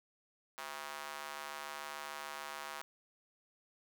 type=tone with high-pass filter; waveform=square; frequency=73.42 Hz; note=D2; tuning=in tune; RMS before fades=-45 dBFS; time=0.58-2.82 s; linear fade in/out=0 ms; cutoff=1000 Hz; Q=1.4; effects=none